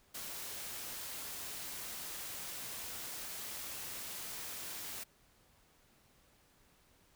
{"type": "noise", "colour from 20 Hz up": "white", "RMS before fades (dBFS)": -44, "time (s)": [0.14, 5.04], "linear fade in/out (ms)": 10, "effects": ["pink hiss -68 dBFS RMS until 7.15 s"]}